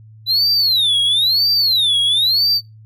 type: tone with vibrato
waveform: triangle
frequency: 3930 Hz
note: B7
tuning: 9 cents flat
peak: -11 dBFS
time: 0.26-2.61 s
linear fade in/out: 50 ms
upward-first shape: sine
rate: 1 Hz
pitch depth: 300 cents each way
effects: noise-tail reverb RT60 0.2 s tail -21 dB re dry + added 109 Hz sine -39 dBFS peak until 2.85 s